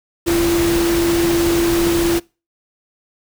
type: tone in noise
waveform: sine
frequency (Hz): 339.6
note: F4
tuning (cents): -48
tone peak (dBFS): -14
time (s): 0.26-2.2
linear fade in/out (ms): 20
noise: pink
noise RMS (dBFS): -22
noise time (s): 0.26-2.2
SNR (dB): +5
effects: noise-tail reverb RT60 0.3 s tail -24 dB re dry